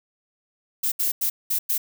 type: noise bursts at uneven times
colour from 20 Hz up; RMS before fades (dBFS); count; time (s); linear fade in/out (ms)
violet; -23; 5; 0.83-0.92 / 0.99-1.12 / 1.21-1.3 / 1.5-1.59 / 1.69-1.78; 10
effects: none